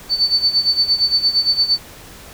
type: tone with tremolo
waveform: sine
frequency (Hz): 4520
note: C#8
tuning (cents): +33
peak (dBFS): -10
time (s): 0.09-1.79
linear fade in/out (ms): 50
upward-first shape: sine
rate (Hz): 8.7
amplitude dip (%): 80
effects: pink hiss -39 dBFS RMS until 2.33 s